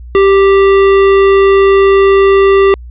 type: tone with tanh clipping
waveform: sine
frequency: 392 Hz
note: G4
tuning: in tune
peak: -6 dBFS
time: 0.15-2.74 s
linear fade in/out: 0 ms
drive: 18 dB
effects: added 60 Hz sine -26 dBFS peak until 2.9 s + resampled to 8000 Hz